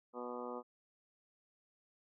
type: harmonic tone with a mistuned harmonic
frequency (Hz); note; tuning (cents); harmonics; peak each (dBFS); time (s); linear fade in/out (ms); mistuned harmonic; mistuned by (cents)
122.6; B2; -12; 2 / 3 / 4 / 5 / 6 / 7 / 8 / 9 / 10; -48 / -49 / -45 / -52 / -53 / -52 / -52 / -53 / -51; 0.13-0.63; 50; 8; +21
effects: none